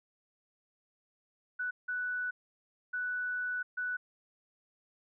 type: tone bursts at uneven times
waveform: sine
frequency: 1484 Hz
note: F#6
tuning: 5 cents sharp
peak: -32 dBFS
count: 4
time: 1.59-1.71 / 1.88-2.31 / 2.93-3.63 / 3.77-3.97 s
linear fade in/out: 10 ms
effects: none